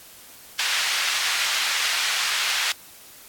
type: band-pass noise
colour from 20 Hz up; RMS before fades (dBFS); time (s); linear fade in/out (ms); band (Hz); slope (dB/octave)
white; -24; 0.59-2.72; 2; 1400 to 4000; 12
effects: white hiss -46 dBFS RMS until 3.28 s + AAC 64 kbps